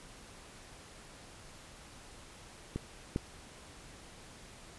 clicks, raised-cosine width 3 ms, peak -22 / -18 dBFS, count 2, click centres 2.76 / 3.161 s, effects pink hiss -53 dBFS RMS until 4.78 s + resampled to 24000 Hz

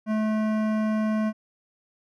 sine tone with hard clipping, 216.3 Hz, A3, 29 cents flat, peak -24 dBFS, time 0.06-1.33 s, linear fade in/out 50 ms, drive 15 dB, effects none

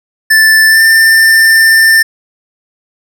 square tone with pitch glide, 1760 to 1790.8 Hz, A6 to A6, 0 to +30 cents, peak -4 dBFS, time 0.3-2.03 s, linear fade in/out 10 ms, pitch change +30 cents, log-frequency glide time 0.68-0.82 s, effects none

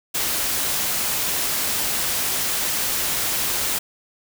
white noise, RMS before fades -23 dBFS, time 0.14-3.79 s, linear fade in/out 10 ms, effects none

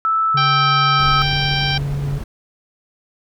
sine tone with pitch glide, 1315 to 1291.7 Hz, E6 to E6, -5 to -36 cents, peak -14 dBFS, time 0.05-1.22 s, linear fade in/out 0 ms, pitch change -31 cents, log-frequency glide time 0.28-0.67 s
triangle tone, 141.1 Hz, C#3, 31 cents sharp, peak -18 dBFS, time 0.34-2.19 s, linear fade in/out 10 ms
harmonic tone, 784 Hz, G5, in tune, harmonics 1 / 2 / 3 / 4 / 5 / 6 / 7, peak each -26 / -25 / -25 / -23 / -27 / -28 / -28 dBFS, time 0.37-1.78 s, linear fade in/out 5 ms
brown noise, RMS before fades -27 dBFS, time 0.99-2.24 s, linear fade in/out 5 ms
effects none

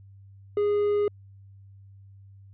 triangle tone, 412.3 Hz, G#4, 13 cents flat, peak -19 dBFS, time 0.57-1.08 s, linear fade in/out 2 ms, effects added 98 Hz sine -47 dBFS peak until 2.53 s + resampled to 8000 Hz

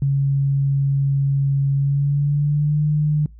sine tone with pitch glide, 138.59 to 150.26 Hz, C#3 to D3, 0 to +40 cents, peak -15 dBFS, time 0.02-3.26 s, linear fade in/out 2 ms, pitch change +140 cents, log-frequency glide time 1.74-2.83 s, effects noise-tail reverb RT60 0.2 s tail -25 dB re dry + added 56 Hz sine -40 dBFS peak until 3.39 s

